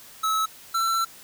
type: tone pair in turn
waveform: square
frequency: 1297 / 1342.7 Hz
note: E6 / E6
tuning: -28 / +31 cents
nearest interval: minor second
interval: 59 cents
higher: second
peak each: -22 dBFS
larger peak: neither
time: 0.23-0.46 / 0.74-1.05 s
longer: second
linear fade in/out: 10 ms
effects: white hiss -47 dBFS RMS until 1.23 s